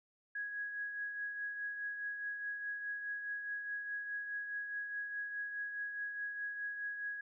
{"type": "tone with tremolo", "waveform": "sine", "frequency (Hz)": 1661.2, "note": "G#6", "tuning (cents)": 0, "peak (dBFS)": -36, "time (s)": [0.35, 7.21], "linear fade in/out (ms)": 5, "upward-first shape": "triangle", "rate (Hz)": 4.8, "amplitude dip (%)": 50, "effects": []}